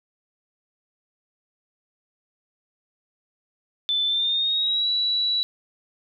sine tone with pitch glide, 3520 to 3928 Hz, A7 to B7, 0 to -10 cents, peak -20 dBFS, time 3.89-5.43 s, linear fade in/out 0 ms, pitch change +190 cents, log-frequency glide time 4.06-4.89 s, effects none

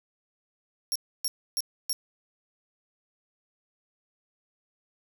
25% pulse tone bursts, 5560 Hz, F8, 9 cents flat, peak -21 dBFS, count 4, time 0.92-1.93 s, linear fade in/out 0 ms, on 35 ms, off 290 ms, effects none

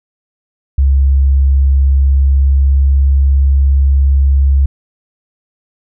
sine tone with pitch glide, 68.1 to 68.53 Hz, C#2 to C#2, -30 to -19 cents, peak -6 dBFS, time 0.78-4.66 s, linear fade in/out 5 ms, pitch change +11 cents, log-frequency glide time 1.88-3.07 s, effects none

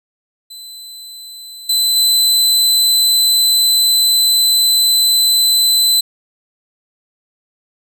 sawtooth tone with level steps, 4028 Hz, B7, 33 cents sharp, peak -28 / -9 / -7 dBFS, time 0.5-6.01 s, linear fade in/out 10 ms, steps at 1.69 / 1.96 s, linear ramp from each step 5 ms, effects none

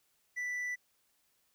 sine tone with hard clipping, 1975.5 Hz, B6, in tune, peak -35 dBFS, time 0.36-0.76 s, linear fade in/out 20 ms, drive 3 dB, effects white hiss -74 dBFS RMS until 1.54 s

